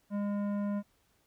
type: tone with tanh clipping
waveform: triangle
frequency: 203.7 Hz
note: G#3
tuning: 33 cents flat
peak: -32 dBFS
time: 0.1-0.83 s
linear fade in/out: 50 ms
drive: 17 dB
effects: pink hiss -71 dBFS RMS until 1.26 s